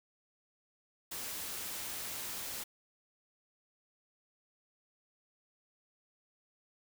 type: noise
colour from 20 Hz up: white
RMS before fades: -41 dBFS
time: 1.11-2.64 s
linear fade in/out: 10 ms
effects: none